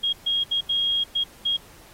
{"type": "tone bursts at uneven times", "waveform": "sine", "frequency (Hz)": 3268, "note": "G#7", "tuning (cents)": -29, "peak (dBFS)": -20, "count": 6, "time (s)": [[0.03, 0.13], [0.26, 0.44], [0.51, 0.61], [0.69, 1.04], [1.15, 1.24], [1.45, 1.57]], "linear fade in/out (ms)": 10, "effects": ["pink hiss -50 dBFS RMS until 1.93 s", "AAC 48 kbps"]}